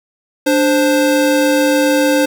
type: tone pair together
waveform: square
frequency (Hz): 294.1 / 524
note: D4 / C5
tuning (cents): +3 / +2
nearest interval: minor seventh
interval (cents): 999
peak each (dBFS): -14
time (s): 0.46-2.26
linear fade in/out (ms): 10
effects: none